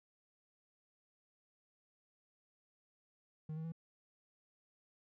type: tone with pitch steps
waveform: triangle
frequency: 155.56 / 159.84 / 164.24 Hz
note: D#3 / D#3 / E3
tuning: 0 / +47 / -6 cents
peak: -38 dBFS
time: 3.49-3.721 s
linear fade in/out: 5 ms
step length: 77 ms
effects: none